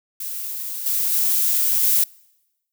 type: noise with level steps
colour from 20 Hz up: violet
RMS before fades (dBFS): -29 / -21 / -19 / -17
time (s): 0.2-2.04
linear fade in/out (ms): 5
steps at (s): 0.86 / 1.12 / 1.83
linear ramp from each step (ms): 2
effects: noise-tail reverb RT60 1.0 s tail -26 dB re dry